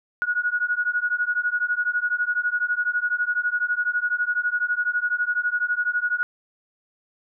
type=beating tone pair; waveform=sine; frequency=1449 / 1461 Hz; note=F#6 / F#6; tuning=-37 / -22 cents; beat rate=12 Hz; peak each=-24 dBFS; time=0.22-6.23 s; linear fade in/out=0 ms; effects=none